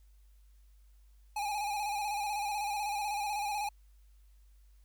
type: tone with vibrato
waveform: square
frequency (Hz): 826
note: G#5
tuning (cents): -10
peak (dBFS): -33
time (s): 1.36-3.69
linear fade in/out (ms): 5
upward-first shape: square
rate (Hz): 16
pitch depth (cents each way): 45
effects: added 50 Hz sine -57 dBFS peak until 4.84 s + white hiss -75 dBFS RMS until 4.84 s